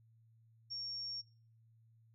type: tone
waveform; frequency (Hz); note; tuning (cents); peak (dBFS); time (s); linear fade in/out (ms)
sine; 5520; F8; -21; -40; 0.7-1.22; 20
effects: noise-tail reverb RT60 0.4 s tail -19 dB re dry + added 113 Hz sine -64 dBFS peak until 2.14 s